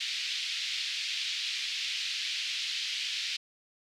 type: band-pass noise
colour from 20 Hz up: white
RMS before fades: -34 dBFS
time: 0-3.37 s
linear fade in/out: 10 ms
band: 2400 to 4400 Hz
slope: 24 dB/octave
effects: none